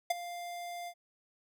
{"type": "tone with ADSR envelope", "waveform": "square", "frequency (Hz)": 698.5, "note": "F5", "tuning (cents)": 0, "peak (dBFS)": -25, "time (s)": [0.1, 0.94], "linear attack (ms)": 7, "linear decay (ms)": 20, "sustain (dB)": -15, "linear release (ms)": 65, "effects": []}